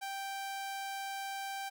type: tone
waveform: sawtooth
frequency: 784 Hz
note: G5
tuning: in tune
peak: -34 dBFS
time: 0.01-1.7 s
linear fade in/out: 20 ms
effects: none